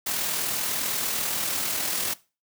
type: noise with amplitude modulation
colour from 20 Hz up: white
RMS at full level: -26 dBFS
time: 0.06-2.14 s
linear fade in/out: 10 ms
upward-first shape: sine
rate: 40.2 Hz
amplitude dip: 35%
effects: noise-tail reverb RT60 0.3 s tail -19 dB re dry + high-pass 100 Hz 12 dB/octave